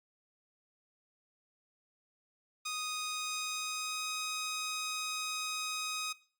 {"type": "tone with pitch glide", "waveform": "10% pulse", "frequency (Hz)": [1244.5, 1256.8], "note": ["D#6", "D#6"], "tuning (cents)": [0, 17], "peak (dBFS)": -27, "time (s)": [2.65, 6.13], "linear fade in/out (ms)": 10, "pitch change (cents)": 17, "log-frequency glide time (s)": [3.1, 4.03], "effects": ["noise-tail reverb RT60 0.4 s tail -18 dB re dry", "Opus 48 kbps"]}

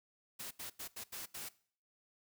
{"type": "noise bursts at uneven times", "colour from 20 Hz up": "white", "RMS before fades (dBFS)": -45, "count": 6, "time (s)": [[0.39, 0.51], [0.59, 0.7], [0.79, 0.88], [0.96, 1.04], [1.12, 1.26], [1.34, 1.49]], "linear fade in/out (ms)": 10, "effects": ["noise-tail reverb RT60 0.5 s tail -20 dB re dry"]}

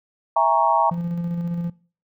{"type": "chord", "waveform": "sine", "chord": "A# half-diminished seventh", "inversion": "second", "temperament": "equal with one note detuned", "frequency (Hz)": [659.3, 814.5, 932.3, 1108.7], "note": ["E5", "G#5", "A#5", "C#6"], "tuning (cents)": [0, -34, 0, 0], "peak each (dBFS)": [-21, -21, -18, -22], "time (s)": [0.36, 0.9], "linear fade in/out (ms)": 5}
{"type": "tone with tremolo", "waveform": "triangle", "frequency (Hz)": 171.6, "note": "F3", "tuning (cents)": -30, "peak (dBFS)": -20, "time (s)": [0.91, 1.7], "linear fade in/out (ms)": 5, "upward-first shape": "square", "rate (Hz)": 15, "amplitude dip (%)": 30}
{"effects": ["noise-tail reverb RT60 0.4 s tail -21 dB re dry"]}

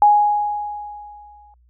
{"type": "tone with exponential decay", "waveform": "sine", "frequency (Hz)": 830.6, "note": "G#5", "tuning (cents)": 0, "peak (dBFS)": -7, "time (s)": [0.02, 1.54], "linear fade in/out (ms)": 1, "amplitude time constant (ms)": 330, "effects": ["added 60 Hz sine -52 dBFS peak until 1.69 s"]}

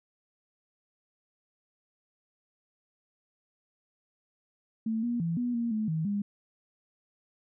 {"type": "tone with pitch steps", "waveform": "sine", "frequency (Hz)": [222.7, 238.8, 167, 243.6, 234.2, 216.3, 159.1, 203.3], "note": ["A3", "A#3", "E3", "B3", "A#3", "A3", "D#3", "G#3"], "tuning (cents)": [21, 42, 23, -24, 8, -29, 39, -37], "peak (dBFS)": -27, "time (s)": [4.86, 6.22], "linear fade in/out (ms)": 5, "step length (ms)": 170, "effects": []}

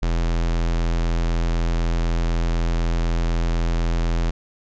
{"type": "tone", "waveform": "square", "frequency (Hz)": 42, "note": "E1", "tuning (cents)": 33, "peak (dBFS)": -19, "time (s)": [0.02, 4.31], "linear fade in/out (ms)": 10, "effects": ["resampled to 16000 Hz"]}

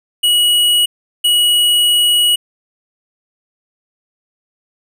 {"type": "tone pair in turn", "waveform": "square", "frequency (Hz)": [2915, 2915], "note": ["F#7", "F#7"], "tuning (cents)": [-26, -26], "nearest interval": "unison", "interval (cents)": 0, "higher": "neither", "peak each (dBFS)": -10, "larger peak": "neither", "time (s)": [[0.23, 0.86], [1.24, 2.36]], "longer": "second", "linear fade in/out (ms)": 10, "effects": []}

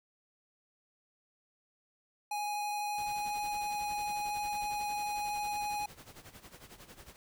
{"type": "tone with vibrato", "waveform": "square", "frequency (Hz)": 830.6, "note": "G#5", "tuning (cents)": 0, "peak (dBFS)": -34, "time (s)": [2.31, 5.86], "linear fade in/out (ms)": 5, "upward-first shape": "triangle", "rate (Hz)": 12, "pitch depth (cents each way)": 9}
{"type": "noise with tremolo", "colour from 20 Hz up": "pink", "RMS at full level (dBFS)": -50, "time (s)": [2.98, 7.16], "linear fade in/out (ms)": 0, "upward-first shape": "sine", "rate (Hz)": 11, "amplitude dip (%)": 75}
{"effects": []}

